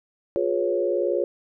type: chord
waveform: sine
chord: C# dominant seventh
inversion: first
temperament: equal with one note detuned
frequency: 355.9 / 415.3 / 493.9 / 554.4 Hz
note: E#4 / G#4 / B4 / C#5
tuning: +33 / 0 / 0 / 0 cents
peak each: -25 / -27 / -29 / -25 dBFS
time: 0.36-1.24 s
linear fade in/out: 0 ms
effects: none